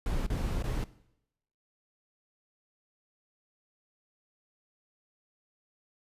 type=noise with dropouts; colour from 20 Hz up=brown; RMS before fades=-31 dBFS; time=0.06-0.84 s; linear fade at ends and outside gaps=1 ms; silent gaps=0.265-0.301 / 0.625-0.64 s; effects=noise-tail reverb RT60 0.8 s tail -18 dB re dry + resampled to 32000 Hz